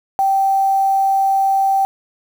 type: tone with quantisation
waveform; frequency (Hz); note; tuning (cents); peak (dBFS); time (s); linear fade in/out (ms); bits
sine; 779; G5; -11; -12; 0.19-1.85; 0; 6
effects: none